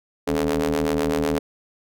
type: ring-modulated tone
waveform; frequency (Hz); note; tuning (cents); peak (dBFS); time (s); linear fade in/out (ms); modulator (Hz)
sawtooth; 78; D#2; +5; -13; 0.27-1.39; 10; 355
effects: none